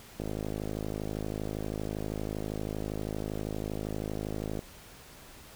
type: click train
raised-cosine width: 2 ms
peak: -21 dBFS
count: 232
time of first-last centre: 0.2-4.592 s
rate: 52.6 Hz
effects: pink hiss -51 dBFS RMS until 5.55 s